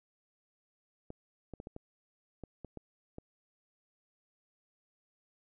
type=clicks; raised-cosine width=2 ms; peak=-30 dBFS; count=9; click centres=1.104 / 1.537 / 1.601 / 1.671 / 1.764 / 2.437 / 2.647 / 2.773 / 3.184 s; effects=none